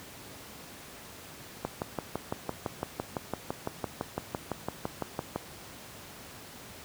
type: click train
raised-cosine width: 1 ms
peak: -16 dBFS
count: 23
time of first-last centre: 1.65-5.36 s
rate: 5.93 Hz
effects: pink hiss -47 dBFS RMS until 6.84 s + high-pass 80 Hz 12 dB/octave